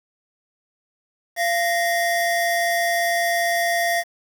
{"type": "tone pair together", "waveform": "square", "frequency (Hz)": [686.5, 1864.7], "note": ["F5", "A#6"], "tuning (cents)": [-30, 0], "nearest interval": "octave + perfect fourth", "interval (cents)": 1730, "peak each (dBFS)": [-21, -24], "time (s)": [1.36, 4.04], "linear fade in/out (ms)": 50, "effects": ["7-bit"]}